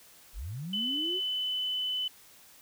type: linear sweep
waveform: sine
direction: up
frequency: 31.86 to 388.7 Hz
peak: -35 dBFS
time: 0.33-1.21 s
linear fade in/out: 50 ms
type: tone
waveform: sine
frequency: 3013 Hz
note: F#7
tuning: 31 cents sharp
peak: -29 dBFS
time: 0.73-2.08 s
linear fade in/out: 5 ms
effects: white hiss -56 dBFS RMS until 2.61 s